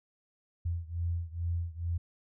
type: beating tone pair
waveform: sine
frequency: 84.4 / 86.7 Hz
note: E2 / F2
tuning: +41 / -12 cents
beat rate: 2.3 Hz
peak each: -33 / -35 dBFS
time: 0.65-1.98 s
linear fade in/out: 10 ms
effects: none